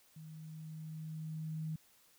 sine tone with level ramp, 157.5 Hz, D#3, 21 cents sharp, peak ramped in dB -48 to -36 dBFS, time 0.16-1.76 s, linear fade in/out 5 ms, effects white hiss -67 dBFS RMS until 2.18 s

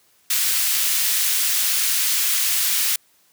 white high-pass noise, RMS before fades -20 dBFS, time 0.3-2.96 s, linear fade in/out 5 ms, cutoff 1900 Hz, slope 12 dB/octave, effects white hiss -59 dBFS RMS until 3.32 s + high-pass 80 Hz 12 dB/octave

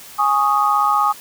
sine chord, Ab suspended fourth, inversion none, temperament equal, 830.6 / 1108.7 / 1244.5 Hz, Ab5 / Db6 / Eb6, 0 / 0 / 0 cents, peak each -18 / -20 / -16 dBFS, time 0.18-1.13 s, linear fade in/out 20 ms, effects white hiss -39 dBFS RMS until 1.2 s

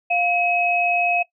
sine tone pair together, 702 / 2554 Hz, F5 / D#7, +9 / +45 cents, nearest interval octave + minor seventh, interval 2236 cents, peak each -20 dBFS, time 0.1-1.23 s, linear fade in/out 10 ms, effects noise-tail reverb RT60 0.1 s tail -18 dB re dry

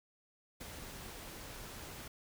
pink noise with ADSR envelope, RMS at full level -45 dBFS, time 0.6-2.08 s, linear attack 12 ms, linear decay 26 ms, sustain -3 dB, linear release 4 ms, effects none

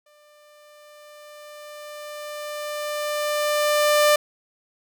sawtooth tone with exponential growth, 595 Hz, D5, 22 cents sharp, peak -10 dBFS, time 0.06-4.16 s, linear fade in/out 5 ms, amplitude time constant 890 ms, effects none

